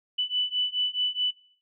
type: beating tone pair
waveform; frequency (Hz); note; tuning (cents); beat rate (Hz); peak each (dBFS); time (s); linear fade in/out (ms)
sine; 2981 / 2985.7; F#7 / F#7; +12 / +15; 4.7; -29 / -28; 0.18-1.31; 10
effects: noise-tail reverb RT60 0.5 s tail -18 dB re dry